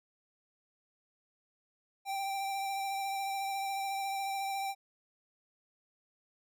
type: tone with vibrato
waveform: square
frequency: 784 Hz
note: G5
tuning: in tune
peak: -34 dBFS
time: 2.05-4.75 s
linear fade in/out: 50 ms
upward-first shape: sine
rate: 14 Hz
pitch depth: 18 cents each way
effects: none